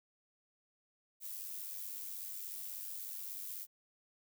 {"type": "noise with amplitude modulation", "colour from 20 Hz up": "violet", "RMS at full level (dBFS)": -42, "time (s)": [1.2, 3.67], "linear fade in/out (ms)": 50, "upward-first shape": "sine", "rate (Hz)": 96.4, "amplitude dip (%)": 50, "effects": []}